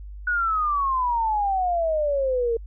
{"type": "exponential sweep", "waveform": "sine", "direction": "down", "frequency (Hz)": [1480, 452.8], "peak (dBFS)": -20, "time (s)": [0.27, 2.57], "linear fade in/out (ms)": 5, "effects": ["added 50 Hz sine -35 dBFS peak until 2.66 s"]}